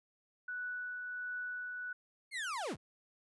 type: tone with tremolo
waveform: sine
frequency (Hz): 1480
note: F#6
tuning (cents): 0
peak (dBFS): -37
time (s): 0.48-1.93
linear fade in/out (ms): 5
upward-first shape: triangle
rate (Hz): 1.4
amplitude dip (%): 30
type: linear sweep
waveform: 35% pulse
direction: down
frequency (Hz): 2217 to 36.09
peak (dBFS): -35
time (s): 2.31-2.77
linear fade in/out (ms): 50
effects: resampled to 24000 Hz